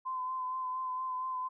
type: tone with vibrato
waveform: sine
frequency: 1026 Hz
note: C6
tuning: 34 cents flat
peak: -33 dBFS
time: 0.05-1.49 s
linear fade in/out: 20 ms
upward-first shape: sine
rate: 4.3 Hz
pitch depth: 23 cents each way
effects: none